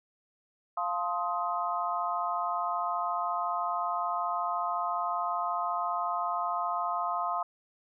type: chord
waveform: sine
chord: F dominant seventh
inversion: none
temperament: just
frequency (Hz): 698.5 / 873.1 / 1047.7 / 1257.2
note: F5 / A5 / C6 / Eb6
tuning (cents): 0 / -14 / +2 / +18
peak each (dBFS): -33 / -38 / -33 / -33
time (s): 0.77-7.43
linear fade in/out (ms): 5
effects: none